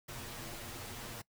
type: noise with comb filter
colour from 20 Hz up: pink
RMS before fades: -45 dBFS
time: 0.08-1.22 s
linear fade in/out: 10 ms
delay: 8.5 ms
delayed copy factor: +0.8
effects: noise-tail reverb RT60 0.1 s tail -21 dB re dry